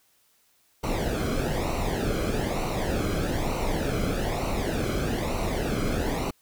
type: noise with flanger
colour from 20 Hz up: brown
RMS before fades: -27 dBFS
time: 0.83-6.31 s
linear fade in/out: 10 ms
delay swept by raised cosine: 0.59 to 1.11 ms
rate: 1.1 Hz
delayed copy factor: -0.7
effects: white hiss -65 dBFS RMS until 6.41 s